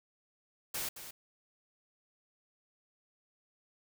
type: noise with echo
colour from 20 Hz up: white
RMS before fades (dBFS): -37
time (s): 0.74-0.89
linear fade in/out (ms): 5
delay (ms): 220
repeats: 1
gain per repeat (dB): -10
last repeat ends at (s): 1.11
effects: none